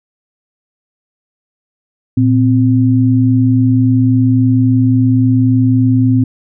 sine tone pair together, 115.1 / 258.7 Hz, A#2 / C4, -22 / -19 cents, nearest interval octave + major second, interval 1403 cents, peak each -10 dBFS, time 2.17-6.24 s, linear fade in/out 5 ms, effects none

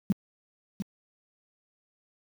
sine tone with echo, 196 Hz, G3, in tune, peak -19 dBFS, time 0.1-0.12 s, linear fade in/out 0 ms, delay 700 ms, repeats 1, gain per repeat -9 dB, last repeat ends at 0.82 s, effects high-pass 100 Hz 12 dB/octave + 8-bit

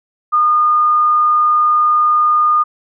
sine tone, 1220 Hz, D#6, 34 cents flat, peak -9 dBFS, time 0.32-2.64 s, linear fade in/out 20 ms, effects none

